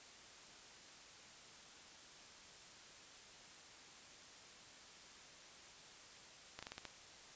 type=slowing click train; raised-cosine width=0.2 ms; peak=-29 dBFS; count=6; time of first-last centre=6.59-6.853 s; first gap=36 ms; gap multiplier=1.19; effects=white hiss -58 dBFS RMS until 7.35 s + resampled to 16000 Hz